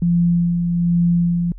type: tone with tremolo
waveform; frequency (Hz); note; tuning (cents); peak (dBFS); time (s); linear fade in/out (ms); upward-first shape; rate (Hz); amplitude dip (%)
sine; 172.5; F3; -21; -12; 0.02-1.52; 2; sine; 1.2; 40
effects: added 41 Hz sine -33 dBFS peak until 1.58 s